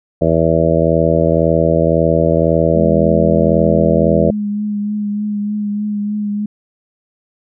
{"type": "harmonic tone", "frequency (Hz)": 81.9, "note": "E2", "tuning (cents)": -11, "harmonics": [1, 2, 3, 4, 5, 6, 7, 8], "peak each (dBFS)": [-21, -16, -22, -19, -21, -17, -16, -19], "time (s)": [0.21, 4.31], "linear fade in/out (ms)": 10}
{"type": "tone with vibrato", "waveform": "sine", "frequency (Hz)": 207.7, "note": "G#3", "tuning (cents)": 0, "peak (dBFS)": -16, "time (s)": [2.75, 6.46], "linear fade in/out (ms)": 5, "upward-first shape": "triangle", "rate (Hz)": 3.3, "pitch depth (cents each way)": 27}
{"effects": []}